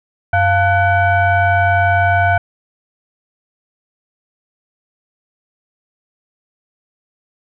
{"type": "tone with frequency modulation", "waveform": "sine", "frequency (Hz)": 698.5, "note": "F5", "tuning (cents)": 0, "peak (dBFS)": -10, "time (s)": [0.33, 2.38], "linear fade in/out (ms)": 5, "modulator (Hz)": 793, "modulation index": 1.2, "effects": []}